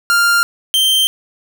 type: tone pair in turn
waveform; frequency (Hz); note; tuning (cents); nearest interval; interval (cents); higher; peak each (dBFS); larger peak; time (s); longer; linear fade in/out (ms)
45% pulse; 1396.9 / 3136; F6 / G7; 0 / 0; octave + major second; 1400; second; -10; neither; 0.1-0.43 / 0.74-1.07; neither; 0
effects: none